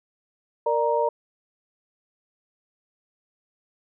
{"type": "tone cluster", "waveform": "sine", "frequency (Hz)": [464.5, 593, 937], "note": ["A#4", "D5", "A#5"], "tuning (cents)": [-6, 17, 9], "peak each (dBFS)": -24, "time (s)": [0.66, 1.09], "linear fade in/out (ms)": 5, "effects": []}